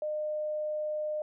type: tone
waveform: sine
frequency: 608 Hz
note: D#5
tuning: 40 cents flat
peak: -30 dBFS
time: 0.02-1.22 s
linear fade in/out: 2 ms
effects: none